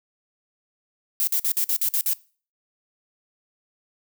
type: noise bursts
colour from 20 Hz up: violet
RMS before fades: -22 dBFS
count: 8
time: 1.2-2.133 s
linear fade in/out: 0 ms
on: 72 ms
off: 51 ms
effects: noise-tail reverb RT60 0.4 s tail -22 dB re dry